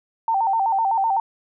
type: tone with vibrato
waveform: sine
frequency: 840 Hz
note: G#5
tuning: 19 cents sharp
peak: -17 dBFS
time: 0.28-1.2 s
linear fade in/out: 2 ms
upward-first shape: square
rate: 7.9 Hz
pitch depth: 130 cents each way
effects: none